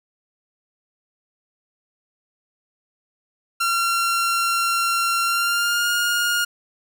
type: tone with pitch glide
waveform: sawtooth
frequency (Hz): 1370 to 1423.2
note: F6 to F6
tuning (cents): -34 to +32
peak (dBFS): -15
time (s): 3.6-6.45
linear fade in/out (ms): 10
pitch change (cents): +66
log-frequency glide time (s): 5.24-5.9
effects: none